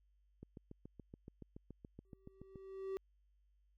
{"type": "click train", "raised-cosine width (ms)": 3, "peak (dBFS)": -38, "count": 16, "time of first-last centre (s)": [0.43, 2.558], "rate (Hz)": 7.05}
{"type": "tone with exponential growth", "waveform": "triangle", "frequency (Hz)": 385.1, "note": "G4", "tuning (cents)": -31, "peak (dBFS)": -35, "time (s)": [2.05, 2.97], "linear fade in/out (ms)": 0, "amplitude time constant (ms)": 200}
{"effects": ["added 50 Hz sine -70 dBFS peak until 3.77 s"]}